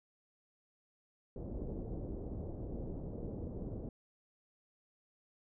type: low-pass noise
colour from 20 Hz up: pink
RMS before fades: -42 dBFS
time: 1.36-3.89 s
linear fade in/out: 2 ms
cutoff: 520 Hz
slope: 24 dB/octave
effects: none